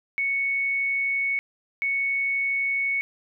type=tone pair in turn; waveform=sine; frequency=2217 / 2217 Hz; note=C#7 / C#7; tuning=0 / 0 cents; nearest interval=unison; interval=0 cents; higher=neither; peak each=-22 dBFS; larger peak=neither; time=0.18-1.39 / 1.82-3.01 s; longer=first; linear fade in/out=0 ms; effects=none